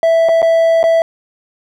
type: tone with dropouts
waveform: triangle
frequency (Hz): 659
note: E5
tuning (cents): -1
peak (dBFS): -6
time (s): 0.03-1.02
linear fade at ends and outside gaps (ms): 1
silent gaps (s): 0.287-0.291 / 0.419-0.427 / 0.83-0.839
effects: none